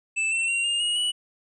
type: tone with pitch steps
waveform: square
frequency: 2637 / 2696 / 2755 / 2816 / 2879 / 2943 Hz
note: E7 / E7 / F7 / F7 / F#7 / F#7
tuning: 0 / +38 / -24 / +14 / -48 / -10 cents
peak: -23 dBFS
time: 0.16-1.12 s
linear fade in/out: 20 ms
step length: 160 ms
effects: resampled to 22050 Hz